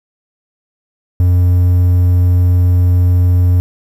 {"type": "tone", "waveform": "triangle", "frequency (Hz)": 89.3, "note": "F2", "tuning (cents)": 39, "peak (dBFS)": -5, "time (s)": [1.2, 3.6], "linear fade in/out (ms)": 0, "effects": ["7-bit"]}